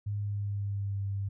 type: tone with pitch glide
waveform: sine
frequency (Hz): 102.7 to 99.03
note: G#2 to G2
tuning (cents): -19 to +18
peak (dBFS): -30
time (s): 0.06-1.29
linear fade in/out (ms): 10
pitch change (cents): -63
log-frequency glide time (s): 0.18-1.01
effects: none